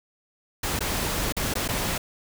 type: noise with dropouts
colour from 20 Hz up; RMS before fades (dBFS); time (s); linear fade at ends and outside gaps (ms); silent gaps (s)
pink; -27; 0.63-1.98; 5; 0.792-0.806 / 1.324-1.366 / 1.539-1.553 / 1.679-1.687
effects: none